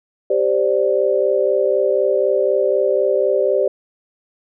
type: chord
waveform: sine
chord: G suspended fourth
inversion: none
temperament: equal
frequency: 392 / 523.3 / 587.3 Hz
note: G4 / C5 / D5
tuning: 0 / 0 / 0 cents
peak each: -18 dBFS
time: 0.3-3.68 s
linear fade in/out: 5 ms
effects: none